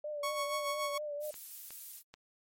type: tone with vibrato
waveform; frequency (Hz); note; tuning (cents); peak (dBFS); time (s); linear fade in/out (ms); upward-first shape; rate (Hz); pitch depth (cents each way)
sine; 591; D5; +11; -36; 0.04-1.31; 5; triangle; 4.3; 48
type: tone with tremolo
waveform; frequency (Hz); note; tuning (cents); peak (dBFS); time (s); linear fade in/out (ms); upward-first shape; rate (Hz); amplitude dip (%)
sawtooth; 1108.7; C#6; 0; -29; 0.23-0.98; 5; sine; 7; 55
type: noise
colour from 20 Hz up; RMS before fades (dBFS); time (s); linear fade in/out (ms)
violet; -45; 1.2-2.03; 50
type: clicks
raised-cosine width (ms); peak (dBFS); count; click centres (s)
0.2; -32; 3; 1.342 / 1.706 / 2.14
effects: MP3 64 kbps